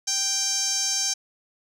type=tone with band-pass filter; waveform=sawtooth; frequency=786 Hz; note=G5; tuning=4 cents sharp; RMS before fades=-25 dBFS; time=0.07-1.14 s; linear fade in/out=10 ms; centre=6000 Hz; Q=8.4; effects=none